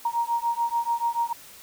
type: beating tone pair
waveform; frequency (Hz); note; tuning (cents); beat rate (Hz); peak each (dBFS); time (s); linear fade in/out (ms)
sine; 933 / 939.9; A#5 / A#5; +1 / +14; 6.9; -26; 0.05-1.33; 5
effects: white hiss -47 dBFS RMS until 1.62 s